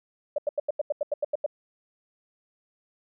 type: tone bursts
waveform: sine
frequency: 587.3 Hz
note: D5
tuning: in tune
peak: -22 dBFS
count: 11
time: 0.36-1.463 s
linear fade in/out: 5 ms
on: 23 ms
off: 85 ms
effects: none